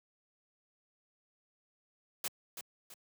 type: noise with echo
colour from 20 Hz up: white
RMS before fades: -36 dBFS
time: 2.24-2.28 s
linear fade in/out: 2 ms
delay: 330 ms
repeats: 2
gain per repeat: -8 dB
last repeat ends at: 2.94 s
effects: high-pass 150 Hz 12 dB/octave